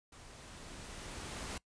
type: noise with level ramp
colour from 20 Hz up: pink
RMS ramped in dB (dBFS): -55 to -41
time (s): 0.12-1.58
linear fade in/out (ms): 5
effects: noise-tail reverb RT60 0.1 s tail -22 dB re dry + resampled to 22050 Hz